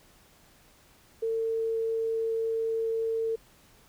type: tone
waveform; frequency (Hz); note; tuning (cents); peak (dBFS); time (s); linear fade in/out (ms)
sine; 450.9; A4; +42; -26; 1.22-3.36; 10
effects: pink hiss -59 dBFS RMS until 3.88 s